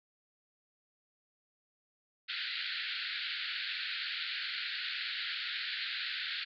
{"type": "band-pass noise", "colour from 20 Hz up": "white", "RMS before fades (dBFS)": -38, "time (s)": [2.28, 6.45], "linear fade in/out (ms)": 20, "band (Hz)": [1400, 4500], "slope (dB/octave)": 96, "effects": []}